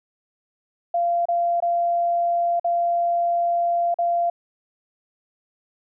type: tone with dropouts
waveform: sine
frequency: 690 Hz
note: F5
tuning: 21 cents flat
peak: -18 dBFS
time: 0.94-4.3 s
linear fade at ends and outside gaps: 5 ms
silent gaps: 1.255-1.285 / 1.603-1.623 / 2.597-2.644 / 3.943-3.986 s
effects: none